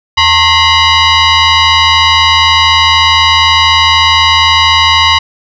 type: tone with frequency modulation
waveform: sine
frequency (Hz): 911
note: A#5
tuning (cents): -40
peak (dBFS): -4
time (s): 0.17-5.19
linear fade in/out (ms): 10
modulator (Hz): 993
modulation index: 3.4
effects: none